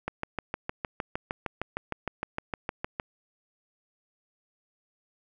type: click train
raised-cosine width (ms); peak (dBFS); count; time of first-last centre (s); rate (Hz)
0.5; -15; 20; 0.08-2.999; 6.51
effects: none